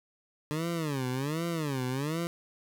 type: tone with vibrato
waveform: 20% pulse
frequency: 146.83 Hz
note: D3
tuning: in tune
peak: -25 dBFS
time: 0.51-2.27 s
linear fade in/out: 0 ms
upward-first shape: sine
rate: 1.3 Hz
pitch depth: 260 cents each way
effects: none